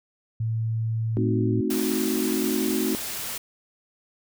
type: tone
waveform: sine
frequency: 112.5 Hz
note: A2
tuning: 39 cents sharp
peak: -23 dBFS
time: 0.4-1.61 s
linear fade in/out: 5 ms
type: chord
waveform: sine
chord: A diminished seventh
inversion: none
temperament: equal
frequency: 220 / 261.6 / 311.1 / 370 Hz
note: A3 / C4 / Eb4 / Gb4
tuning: 0 / 0 / 0 / 0 cents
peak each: -28 dBFS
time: 1.17-2.95 s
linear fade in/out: 0 ms
type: noise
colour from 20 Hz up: white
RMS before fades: -32 dBFS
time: 1.7-3.38 s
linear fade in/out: 5 ms
effects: none